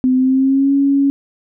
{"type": "tone with pitch glide", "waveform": "sine", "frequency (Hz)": [256.4, 278], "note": ["C4", "C#4"], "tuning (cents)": [-35, 5], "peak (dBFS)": -10, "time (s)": [0.04, 1.1], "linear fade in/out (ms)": 0, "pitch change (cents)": 140, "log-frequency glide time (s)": [0.15, 0.73], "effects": []}